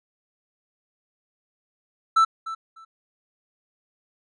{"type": "tone with echo", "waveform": "triangle", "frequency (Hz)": 1325, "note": "E6", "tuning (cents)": 9, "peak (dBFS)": -12, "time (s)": [2.16, 2.25], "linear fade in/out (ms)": 10, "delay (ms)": 300, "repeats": 2, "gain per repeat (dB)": -15, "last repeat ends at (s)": 2.85, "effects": ["resampled to 22050 Hz"]}